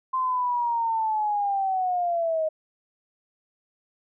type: linear sweep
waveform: sine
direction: down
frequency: 1045 to 622.3 Hz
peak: -22 dBFS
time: 0.13-2.49 s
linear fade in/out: 10 ms
effects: none